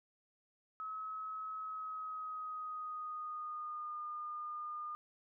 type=tone with pitch glide; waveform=sine; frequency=1283 to 1215.2 Hz; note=E6 to D#6; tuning=-47 to -41 cents; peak=-40 dBFS; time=0.8-4.95 s; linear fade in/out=0 ms; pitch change=-94 cents; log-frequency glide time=1.57-3.99 s; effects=none